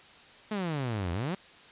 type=exponential two-way sweep; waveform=sawtooth; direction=down then up; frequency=220 to 82.41 to 202.1 Hz; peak=-26 dBFS; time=0.51-1.35 s; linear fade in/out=5 ms; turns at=1.12 s; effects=white hiss -53 dBFS RMS until 1.71 s + resampled to 8000 Hz